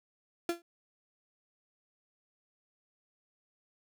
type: tone with exponential decay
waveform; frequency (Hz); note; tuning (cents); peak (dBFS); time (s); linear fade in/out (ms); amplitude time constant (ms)
35% pulse; 342.1; F4; -36; -24; 0.49-0.62; 2; 28
effects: none